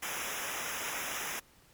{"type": "noise with comb filter", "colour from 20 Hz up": "pink", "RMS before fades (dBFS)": -37, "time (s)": [0.02, 1.4], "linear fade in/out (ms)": 10, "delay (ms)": 0.23, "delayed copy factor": -1, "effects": ["pink hiss -62 dBFS RMS until 1.73 s", "MP3 96 kbps"]}